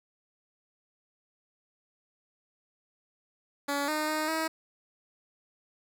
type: tone with pitch steps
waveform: 10% pulse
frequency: 283.9 / 306.4 / 309.2 / 320.1 Hz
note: C#4 / D#4 / D#4 / D#4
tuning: +41 / -27 / -11 / +49 cents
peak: -20 dBFS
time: 3.68-4.48 s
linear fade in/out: 10 ms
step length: 200 ms
effects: none